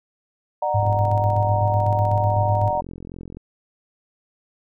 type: chord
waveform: sine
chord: D augmented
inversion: none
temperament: equal with one note detuned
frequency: 598.3 / 740 / 932.3 Hz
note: D5 / F#5 / A#5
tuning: +32 / 0 / 0 cents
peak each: -24 dBFS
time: 0.62-2.81 s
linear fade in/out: 5 ms
type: tone with tremolo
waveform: sine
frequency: 103.4 Hz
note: G#2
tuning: 7 cents flat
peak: -17 dBFS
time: 0.74-2.7 s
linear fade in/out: 10 ms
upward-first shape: square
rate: 8 Hz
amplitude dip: 40%
type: click train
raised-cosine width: 3 ms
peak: -23 dBFS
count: 112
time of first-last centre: 0.83-3.37 s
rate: 43.7 Hz
effects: none